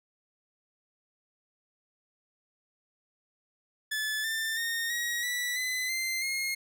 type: tone with pitch steps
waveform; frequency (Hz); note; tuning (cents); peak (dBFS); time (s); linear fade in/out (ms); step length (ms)
sawtooth; 1732 / 1785.8 / 1841.4 / 1898.6 / 1957.6 / 2018 / 2081 / 2146; A6 / A6 / A#6 / A#6 / B6 / B6 / C7 / C7; -28 / +25 / -22 / +31 / -16 / +37 / -10 / +43; -26; 3.91-6.55; 10; 330
effects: none